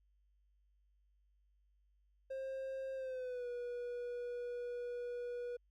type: tone with pitch glide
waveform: triangle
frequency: 532 to 485 Hz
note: C5 to B4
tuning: +29 to -31 cents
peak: -38 dBFS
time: 2.3-5.57 s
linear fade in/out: 10 ms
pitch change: -160 cents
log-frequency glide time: 2.95-3.48 s
effects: added 50 Hz sine -70 dBFS peak until 5.7 s